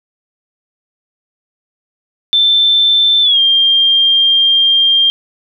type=tone with pitch glide; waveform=sine; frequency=3546 to 3196 Hz; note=A7 to G7; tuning=+13 to +33 cents; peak=-7 dBFS; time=2.33-5.1 s; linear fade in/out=0 ms; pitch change=-180 cents; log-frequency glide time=3.22-3.39 s; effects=none